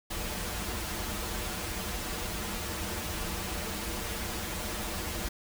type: noise with comb filter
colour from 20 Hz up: pink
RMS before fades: -35 dBFS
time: 0.1-5.29 s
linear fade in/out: 10 ms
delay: 7.4 ms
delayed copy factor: -0.95
effects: none